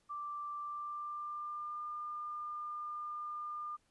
sine tone with pitch glide, 1174.7 to 1204.2 Hz, D6 to D6, 0 to +43 cents, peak -39 dBFS, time 0.09-3.77 s, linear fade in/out 20 ms, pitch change +43 cents, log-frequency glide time 0.58-1.82 s, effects pink hiss -75 dBFS RMS until 3.9 s + resampled to 24000 Hz

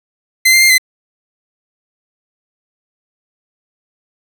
sawtooth tone with pitch steps, 2066 / 2095 / 2108 / 2044 Hz, C7 / C7 / C7 / C7, -22 / +2 / +12 / -41 cents, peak -3 dBFS, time 0.45-0.782 s, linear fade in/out 10 ms, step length 83 ms, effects none

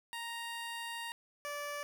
15% pulse tone pair in turn, 932.3 / 581.2 Hz, A#5 / D5, 0 / -18 cents, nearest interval minor sixth, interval 818 cents, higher first, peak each -33 / -32 dBFS, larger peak second, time 0.13-1.12 / 1.45-1.83 s, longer first, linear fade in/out 0 ms, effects none

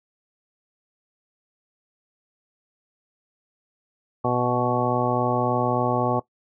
harmonic tone with a mistuned harmonic, 123.47 Hz, B2, in tune, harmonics 1 / 2 / 3 / 4 / 5 / 6 / 7 / 9, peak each -28 / -28 / -28 / -28 / -28 / -28 / -28 / -28 dBFS, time 4.24-6.2 s, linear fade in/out 10 ms, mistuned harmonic 1, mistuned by -18 cents, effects noise-tail reverb RT60 0.1 s tail -18 dB re dry

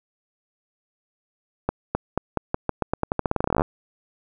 accelerating click train, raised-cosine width 1 ms, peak -7 dBFS, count 25, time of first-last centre 1.69-3.619 s, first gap 260 ms, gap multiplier 0.87, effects none

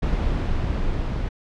brown noise with level ramp, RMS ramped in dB -21 to -25 dBFS, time 0.02-1.29 s, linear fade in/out 10 ms, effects low-pass 4000 Hz 12 dB/octave

